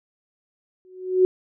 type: tone with exponential growth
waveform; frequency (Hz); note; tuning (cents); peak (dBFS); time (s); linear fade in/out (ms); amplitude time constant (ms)
sine; 370; F#4; 0; -10; 0.85-1.25; 0; 86
effects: none